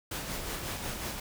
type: noise with tremolo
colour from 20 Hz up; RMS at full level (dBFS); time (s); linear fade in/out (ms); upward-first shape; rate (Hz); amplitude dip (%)
pink; -35; 0.11-1.2; 5; sine; 5.5; 40
effects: none